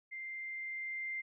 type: tone with level ramp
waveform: sine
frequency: 2093 Hz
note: C7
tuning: in tune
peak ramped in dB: -41 to -36 dBFS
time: 0.11-1.22 s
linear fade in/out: 20 ms
effects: none